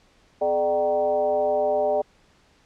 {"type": "tone with frequency modulation", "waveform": "sine", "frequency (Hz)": 597, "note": "D5", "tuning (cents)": 28, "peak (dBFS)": -19, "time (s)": [0.41, 2.02], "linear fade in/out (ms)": 10, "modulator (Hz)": 171, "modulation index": 0.98, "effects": ["pink hiss -59 dBFS RMS until 2.65 s", "low-pass 6000 Hz 12 dB/octave"]}